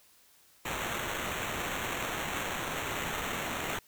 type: noise with sample-and-hold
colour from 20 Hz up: blue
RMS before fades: -35 dBFS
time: 0.65-3.79 s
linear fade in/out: 5 ms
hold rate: 4900 Hz
effects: white hiss -62 dBFS RMS until 3.87 s